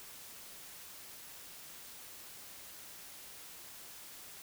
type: silence
effects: white hiss -51 dBFS RMS until 4.42 s